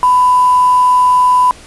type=tone with quantisation; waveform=sine; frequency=998 Hz; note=B5; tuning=18 cents sharp; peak=-6 dBFS; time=0.03-1.51 s; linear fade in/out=0 ms; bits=4; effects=pink hiss -37 dBFS RMS until 1.66 s + resampled to 24000 Hz